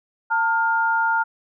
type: tone pair together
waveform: sine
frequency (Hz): 900 / 1409.8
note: A5 / F6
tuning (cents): +39 / +16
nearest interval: minor sixth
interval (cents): 777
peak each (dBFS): -20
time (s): 0.3-1.24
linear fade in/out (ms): 20
effects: none